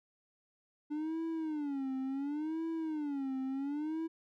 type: tone with vibrato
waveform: triangle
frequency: 293.7 Hz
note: D4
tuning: in tune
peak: -32 dBFS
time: 0.9-4.08 s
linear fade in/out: 20 ms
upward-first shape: sine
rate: 0.7 Hz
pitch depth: 190 cents each way
effects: none